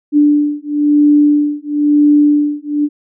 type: beating tone pair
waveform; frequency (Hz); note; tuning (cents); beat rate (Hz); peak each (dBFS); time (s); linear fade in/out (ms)
sine; 293.7 / 294.7; D4 / D4; 0 / +6; 1; -11; 0.12-2.89; 50
effects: none